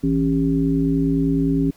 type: harmonic tone with a mistuned harmonic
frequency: 54.8 Hz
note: A1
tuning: 6 cents flat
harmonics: 1 / 3 / 5 / 7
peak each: -27 / -21 / -18 / -28 dBFS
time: 0.03-1.71 s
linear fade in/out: 10 ms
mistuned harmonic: 7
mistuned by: +62 cents
effects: pink hiss -54 dBFS RMS until 1.76 s